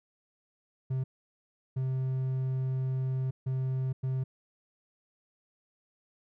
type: tone bursts at uneven times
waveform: triangle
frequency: 130.81 Hz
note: C3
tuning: in tune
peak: -26 dBFS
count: 4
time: 0.9-1.04 / 1.76-3.31 / 3.46-3.93 / 4.03-4.24 s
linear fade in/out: 10 ms
effects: none